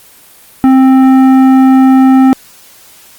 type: tone with tanh clipping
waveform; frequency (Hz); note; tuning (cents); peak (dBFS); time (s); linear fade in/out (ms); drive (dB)
sine; 263.2; C4; +10; -4; 0.64-2.33; 0; 12
effects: white hiss -39 dBFS RMS until 3.18 s + Opus 24 kbps